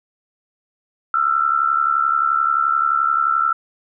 sine tone with amplitude modulation, 1339 Hz, E6, 27 cents sharp, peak -11 dBFS, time 1.14-3.53 s, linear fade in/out 2 ms, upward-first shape sine, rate 71.5 Hz, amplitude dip 80%, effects none

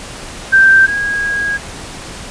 sine tone pair in turn, 1568 / 1641.2 Hz, G6 / G#6, 0 / -21 cents, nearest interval minor second, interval 79 cents, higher second, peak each -4 / -14 dBFS, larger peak first, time 0.52-0.87 / 0.87-1.58 s, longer second, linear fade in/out 20 ms, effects pink hiss -29 dBFS RMS until 2.3 s + resampled to 22050 Hz

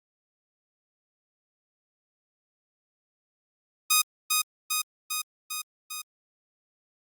5% pulse tone with echo, 1244.5 Hz, D#6, in tune, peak -7 dBFS, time 3.9-4.02 s, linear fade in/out 10 ms, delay 400 ms, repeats 5, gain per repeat -3 dB, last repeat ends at 6.02 s, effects Opus 48 kbps

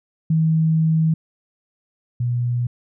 sine tone pair in turn, 160 / 121.5 Hz, D#3 / B2, +49 / -28 cents, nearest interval perfect fourth, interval 477 cents, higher first, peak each -14 / -18 dBFS, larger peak first, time 0.3-1.14 / 2.2-2.67 s, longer first, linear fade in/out 5 ms, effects none

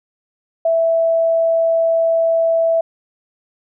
sine tone, 659.3 Hz, E5, in tune, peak -12 dBFS, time 0.65-2.81 s, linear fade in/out 5 ms, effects none

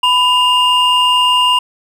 triangle tone pair together, 997 / 2822 Hz, B5 / F7, +16 / +17 cents, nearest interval octave + tritone, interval 1801 cents, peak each -10 dBFS, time 0.03-1.59 s, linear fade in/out 5 ms, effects none

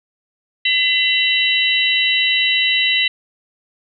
sine tone cluster, 2020 / 2720 / 3029 / 3897 Hz, B6 / F7 / F#7 / B7, +39 / -46 / +40 / -24 cents, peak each -19 dBFS, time 0.65-3.08 s, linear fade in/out 5 ms, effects none

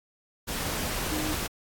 sine tone in noise, 307.8 Hz, D#4, 19 cents flat, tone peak -31 dBFS, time 1.1-1.35 s, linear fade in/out 20 ms, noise pink, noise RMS -31 dBFS, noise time 0.47-1.48 s, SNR -3 dB, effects AAC 64 kbps

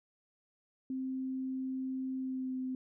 sine tone with pitch glide, 261.6 to 258 Hz, C4 to C4, 0 to -24 cents, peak -34 dBFS, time 0.9-2.75 s, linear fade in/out 2 ms, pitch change -24 cents, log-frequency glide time 2.18-2.57 s, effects none

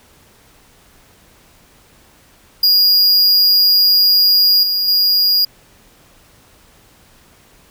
square tone with level steps, 4856 Hz, D#8, 43 cents flat, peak -9 / -15 / -11 dBFS, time 2.63-5.45 s, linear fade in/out 5 ms, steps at 4.63 / 4.88 s, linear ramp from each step 2 ms, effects pink hiss -49 dBFS RMS until 7.7 s

